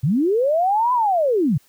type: linear two-way sweep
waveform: sine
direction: up then down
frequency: 116.6 to 1017 to 116.6 Hz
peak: -15 dBFS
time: 0.03-1.58 s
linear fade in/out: 10 ms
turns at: 0.93 s
effects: white hiss -57 dBFS RMS until 1.68 s